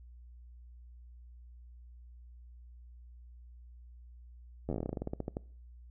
slowing click train, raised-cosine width 2 ms, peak -22 dBFS, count 19, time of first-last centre 4.69-5.369 s, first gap 11 ms, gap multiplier 1.13, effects noise-tail reverb RT60 0.5 s tail -23 dB re dry + added 60 Hz sine -50 dBFS peak until 5.9 s

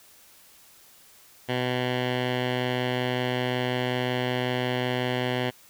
10% pulse tone with low-pass filter, 125.4 Hz, B2, 27 cents sharp, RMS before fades -27 dBFS, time 1.48-5.51 s, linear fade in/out 20 ms, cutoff 2900 Hz, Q 2.3, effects white hiss -54 dBFS RMS until 5.69 s

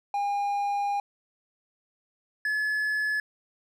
triangle tone pair in turn, 810 / 1712.3 Hz, G#5 / A6, -43 / -48 cents, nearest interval octave + minor second, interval 1295 cents, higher second, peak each -23 dBFS, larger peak neither, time 0.14-1 / 2.45-3.2 s, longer first, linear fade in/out 2 ms, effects none

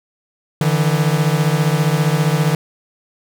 45% pulse beating tone pair, 148.1 / 163.1 Hz, D3 / E3, +15 / -18 cents, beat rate 15 Hz, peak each -16 / -17 dBFS, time 0.61-2.55 s, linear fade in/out 2 ms, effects none

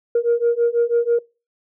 sine beating tone pair, 468.2 / 474.3 Hz, A#4 / A#4, +8 / +30 cents, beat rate 6.1 Hz, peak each -17 dBFS, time 0.15-1.19 s, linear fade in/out 5 ms, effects noise-tail reverb RT60 0.3 s tail -24 dB re dry + tanh soft clip ceiling -10 dBFS

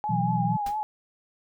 sine tone with vibrato, 833 Hz, G#5, 5 cents sharp, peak -26 dBFS, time 0.04-0.83 s, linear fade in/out 0 ms, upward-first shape triangle, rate 4.4 Hz, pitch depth 69 cents each way
sine chord, B suspended fourth, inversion none, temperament equal with one note detuned, 123.47 / 164.81 / 183.83 Hz, B2 / E3 / F#3, 0 / 0 / -11 cents, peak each -28 dBFS, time 0.09-0.57 s, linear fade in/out 10 ms
pink noise with exponential decay, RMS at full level -35 dBFS, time 0.66-0.8 s, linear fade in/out 5 ms, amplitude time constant 30 ms
effects none

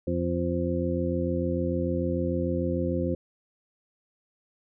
harmonic tone, 86.7 Hz, F2, 12 cents flat, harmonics 1 / 2 / 3 / 4 / 6, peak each -31 / -31 / -31 / -31 / -31 dBFS, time 0.07-3.15 s, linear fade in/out 5 ms, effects none

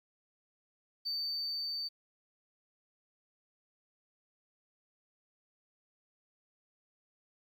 sine tone with level ramp, 4577 Hz, D8, 45 cents flat, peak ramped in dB -31 to -34 dBFS, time 1.05-1.89 s, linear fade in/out 20 ms, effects tanh soft clip ceiling -31 dBFS + 11-bit

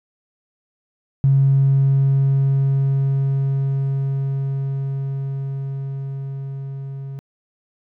triangle tone with level ramp, 136.6 Hz, C#3, 25 cents flat, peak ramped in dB -7 to -26 dBFS, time 1.24-7.19 s, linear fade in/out 0 ms, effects tanh soft clip ceiling -9 dBFS

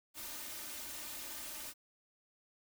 white noise with comb filter, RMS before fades -45 dBFS, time 0.14-1.74 s, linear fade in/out 50 ms, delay 3.3 ms, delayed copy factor +0.7, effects none

